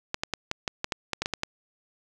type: clicks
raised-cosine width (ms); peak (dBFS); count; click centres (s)
0.2; -10; 12; 0.144 / 0.235 / 0.337 / 0.514 / 0.678 / 0.844 / 0.922 / 1.133 / 1.22 / 1.259 / 1.337 / 1.434
effects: none